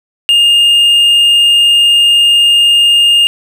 triangle tone, 2826 Hz, F7, 20 cents sharp, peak -3 dBFS, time 0.29-3.27 s, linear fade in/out 0 ms, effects none

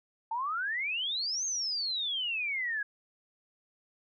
sine exponential two-way sweep, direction up then down, 875 to 6500 to 1634 Hz, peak -30 dBFS, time 0.31-2.83 s, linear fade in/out 5 ms, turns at 1.45 s, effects none

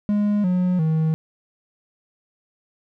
triangle tone with pitch steps, 206.9 / 181.16 / 158.62 Hz, G#3 / F#3 / D#3, -6 / -36 / +34 cents, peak -15 dBFS, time 0.09-1.14 s, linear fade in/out 0 ms, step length 350 ms, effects none

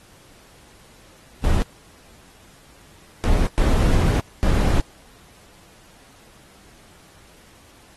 brown noise bursts at uneven times, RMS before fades -17 dBFS, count 4, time 1.44-1.62 / 3.24-3.47 / 3.58-4.2 / 4.43-4.8 s, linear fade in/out 0 ms, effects pink hiss -51 dBFS RMS until 7.96 s + AAC 32 kbps

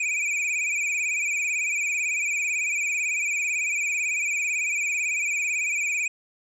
square tone with vibrato, 2400 Hz, D7, 37 cents sharp, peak -24 dBFS, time 0-6.08 s, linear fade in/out 5 ms, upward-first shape sine, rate 18 Hz, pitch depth 82 cents each way, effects resampled to 24000 Hz + 11-bit

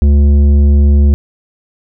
sine tone with tanh clipping, 71.7 Hz, D2, 41 cents flat, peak -6 dBFS, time 0.02-1.14 s, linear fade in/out 0 ms, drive 10 dB, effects none

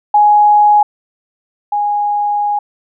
sine tone pair in turn, 834 / 825.9 Hz, G#5 / G#5, +7 / -10 cents, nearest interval unison, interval 17 cents, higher first, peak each -5 / -12 dBFS, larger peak first, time 0.14-0.83 / 1.72-2.59 s, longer second, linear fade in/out 5 ms, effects none

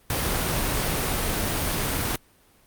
pink noise, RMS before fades -25 dBFS, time 0.1-2.16 s, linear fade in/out 2 ms, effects pink hiss -58 dBFS RMS until 2.66 s + Opus 32 kbps

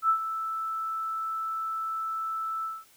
sine tone with ADSR envelope, 1318.5 Hz, E6, in tune, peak -18 dBFS, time 0.02-2.85 s, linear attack 71 ms, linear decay 86 ms, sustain -11 dB, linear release 210 ms, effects white hiss -59 dBFS RMS until 2.96 s

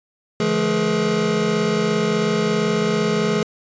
square tone cluster, 145.7 / 171.3 / 214.2 / 420.6 / 478.8 Hz, D3 / F3 / A3 / G#4 / A#4, -13 / -33 / -46 / +22 / +46 cents, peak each -31 / -25 / -23 / -22 / -28 dBFS, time 0.4-3.43 s, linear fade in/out 2 ms, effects resampled to 16000 Hz

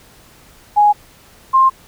sine tone pair in turn, 830.6 / 1057.3 Hz, G#5 / C6, 0 / +18 cents, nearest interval major third, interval 418 cents, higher second, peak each -7 dBFS, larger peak neither, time 0.76-0.93 / 1.53-1.7 s, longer neither, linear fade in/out 20 ms, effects pink hiss -46 dBFS RMS until 1.87 s

